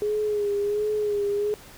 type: tone with vibrato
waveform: sine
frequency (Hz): 415.3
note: G#4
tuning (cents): 0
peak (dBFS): -22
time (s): 0.02-1.54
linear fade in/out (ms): 0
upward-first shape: sine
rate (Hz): 1.4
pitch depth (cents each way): 42
effects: pink hiss -47 dBFS RMS until 1.77 s